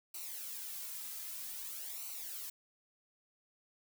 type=noise with flanger; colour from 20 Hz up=blue; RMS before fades=-44 dBFS; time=0.14-2.5 s; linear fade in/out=5 ms; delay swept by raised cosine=0.58 to 2.78 ms; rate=0.52 Hz; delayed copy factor=-0.7; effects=none